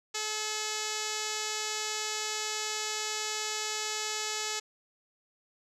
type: tone with low-pass filter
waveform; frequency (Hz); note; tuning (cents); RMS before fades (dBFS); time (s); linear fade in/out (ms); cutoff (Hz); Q
5% pulse; 429.3; A4; -43; -34; 0.14-4.6; 10; 7600; 7.2
effects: none